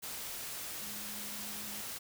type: tone in noise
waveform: sine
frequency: 207.7 Hz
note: G#3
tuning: in tune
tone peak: -51 dBFS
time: 0.81-1.82 s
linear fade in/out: 20 ms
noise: white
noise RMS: -42 dBFS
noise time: 0.02-1.99 s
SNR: -12 dB
effects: none